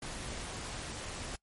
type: noise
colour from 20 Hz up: pink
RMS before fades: -41 dBFS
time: 0.02-1.36 s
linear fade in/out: 5 ms
effects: noise-tail reverb RT60 0.1 s tail -22 dB re dry + MP3 48 kbps